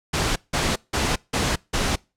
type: noise bursts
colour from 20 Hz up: pink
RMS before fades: -22 dBFS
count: 5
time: 0.13-1.96 s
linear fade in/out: 10 ms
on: 230 ms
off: 170 ms
effects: noise-tail reverb RT60 0.3 s tail -25 dB re dry + low-pass 8000 Hz 12 dB/octave